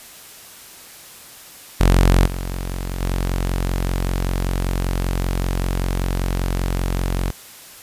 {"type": "tone with level steps", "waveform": "sawtooth", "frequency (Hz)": 45.16, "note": "F#1", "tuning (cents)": -41, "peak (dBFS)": [-7, -20, -15], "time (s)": [1.8, 7.31], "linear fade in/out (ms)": 10, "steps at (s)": [2.25, 3], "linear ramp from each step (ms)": 20, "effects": ["white hiss -41 dBFS RMS until 7.82 s", "resampled to 32000 Hz"]}